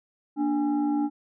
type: tone with frequency modulation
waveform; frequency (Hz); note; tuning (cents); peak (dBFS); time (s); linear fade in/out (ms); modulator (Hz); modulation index
sine; 293.7; D4; 0; -22; 0.36-1.1; 50; 529; 0.62
effects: none